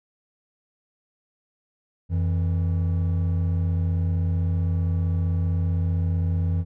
triangle tone pair together, 88.2 / 163.73 Hz, F2 / E3, +18 / -11 cents, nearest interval major seventh, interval 1071 cents, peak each -19 / -26 dBFS, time 2.09-6.65 s, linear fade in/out 50 ms, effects none

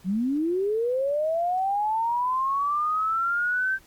sine linear sweep, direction up, 173.6 to 1568 Hz, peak -22 dBFS, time 0.04-3.79 s, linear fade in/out 50 ms, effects pink hiss -56 dBFS RMS until 3.86 s + Opus 48 kbps

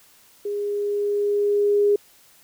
sine tone with level ramp, 409.8 Hz, G#4, 23 cents flat, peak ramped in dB -24 to -14 dBFS, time 0.45-1.96 s, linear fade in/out 5 ms, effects white hiss -54 dBFS RMS until 2.43 s

